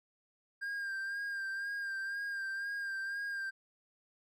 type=tone with vibrato; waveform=triangle; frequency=1600 Hz; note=G6; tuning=35 cents sharp; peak=-34 dBFS; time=0.61-3.51 s; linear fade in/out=20 ms; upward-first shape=sine; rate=2 Hz; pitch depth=34 cents each way; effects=none